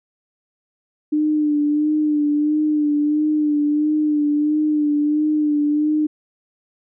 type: tone with vibrato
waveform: sine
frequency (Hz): 299.6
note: D4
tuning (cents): +35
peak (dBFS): -15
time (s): 1.12-6.07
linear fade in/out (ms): 10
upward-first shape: sine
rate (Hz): 1.5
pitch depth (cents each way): 34
effects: none